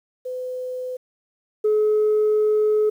sine tone pair in turn, 506 / 426.5 Hz, B4 / G#4, +42 / +46 cents, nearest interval minor third, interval 296 cents, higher first, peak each -26 / -14 dBFS, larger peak second, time 0.25-0.97 / 1.64-2.9 s, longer second, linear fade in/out 10 ms, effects tanh soft clip ceiling -13 dBFS + 9-bit

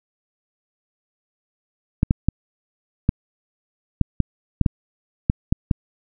clicks, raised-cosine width 5 ms, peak -3 dBFS, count 11, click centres 2.031 / 2.109 / 2.286 / 3.091 / 4.013 / 4.203 / 4.613 / 4.662 / 5.299 / 5.525 / 5.712 s, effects none

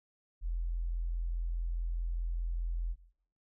sine tone, 42.41 Hz, E1, 50 cents sharp, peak -31 dBFS, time 0.41-2.96 s, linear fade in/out 50 ms, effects noise-tail reverb RT60 0.7 s tail -18 dB re dry

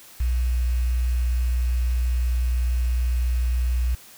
sine tone with quantisation, 61 Hz, B1, 21 cents flat, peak -19 dBFS, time 0.2-3.95 s, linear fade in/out 5 ms, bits 7, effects white hiss -47 dBFS RMS until 4.17 s

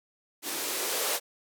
violet noise with band-pass filter sweep, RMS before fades -31 dBFS, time 0.42-1.2 s, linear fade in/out 50 ms, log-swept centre 270 to 530 Hz, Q 2.9, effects none

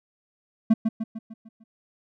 triangle tone with echo, 222.1 Hz, A3, 16 cents sharp, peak -11 dBFS, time 0.7-0.74 s, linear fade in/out 10 ms, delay 150 ms, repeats 6, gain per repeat -6 dB, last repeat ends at 1.64 s, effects none

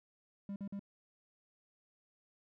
triangle tone bursts, 199.3 Hz, G3, 29 cents sharp, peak -37 dBFS, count 3, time 0.49-0.794 s, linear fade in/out 2 ms, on 70 ms, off 47 ms, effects none

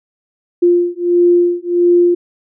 sine beating tone pair, 349.2 / 350.7 Hz, F4 / F4, 0 / +7 cents, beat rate 1.5 Hz, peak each -12 dBFS, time 0.62-2.15 s, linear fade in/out 10 ms, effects none

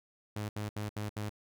sawtooth tone bursts, 105.1 Hz, G#2, 21 cents sharp, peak -31 dBFS, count 5, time 0.36-1.294 s, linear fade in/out 5 ms, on 130 ms, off 71 ms, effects none

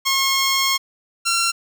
10% pulse tone pair in turn, 1081 / 1366 Hz, C#6 / F6, -44 / -39 cents, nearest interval major third, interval 405 cents, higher second, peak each -8 / -9 dBFS, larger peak first, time 0.05-0.78 / 1.25-1.52 s, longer first, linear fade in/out 20 ms, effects none

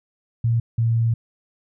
sine tone pair in turn, 116.1 / 115.03 Hz, A#2 / A#2, -7 / -23 cents, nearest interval unison, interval 16 cents, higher first, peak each -16 dBFS, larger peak neither, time 0.44-0.6 / 0.78-1.14 s, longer second, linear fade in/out 5 ms, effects none

